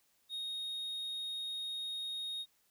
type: tone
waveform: triangle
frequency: 3729 Hz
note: A#7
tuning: in tune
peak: -36 dBFS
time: 0.29-2.46 s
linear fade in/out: 50 ms
effects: white hiss -73 dBFS RMS until 2.7 s